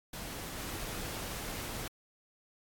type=noise with level steps; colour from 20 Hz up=pink; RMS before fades=-42 / -40 dBFS; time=0.13-1.88 s; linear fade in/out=5 ms; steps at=0.58 s; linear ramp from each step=10 ms; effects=AAC 64 kbps